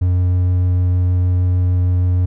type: tone with vibrato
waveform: triangle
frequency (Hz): 90.1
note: F#2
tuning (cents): -45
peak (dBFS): -10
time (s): 0.01-2.26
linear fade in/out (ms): 10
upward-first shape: triangle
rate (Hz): 6.5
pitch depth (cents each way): 8
effects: none